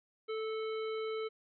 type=harmonic tone with a mistuned harmonic; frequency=440 Hz; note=A4; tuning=in tune; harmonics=1 / 3 / 5 / 7 / 9; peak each=-35 / -45 / -49 / -52 / -54 dBFS; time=0.28-1.29 s; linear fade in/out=20 ms; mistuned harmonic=3; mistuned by=-15 cents; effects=none